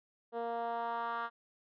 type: tone with band-pass filter sweep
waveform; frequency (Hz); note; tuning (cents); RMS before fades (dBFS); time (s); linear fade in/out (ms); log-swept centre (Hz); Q
10% pulse; 233.1; A#3; 0; -37; 0.32-1.3; 50; 520 to 1300; 2.2
effects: resampled to 11025 Hz